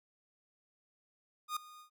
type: tone with ADSR envelope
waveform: 45% pulse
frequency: 1228 Hz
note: D#6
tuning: 23 cents flat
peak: -32 dBFS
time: 1.48-1.9 s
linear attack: 85 ms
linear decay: 3 ms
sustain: -20 dB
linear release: 98 ms
effects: none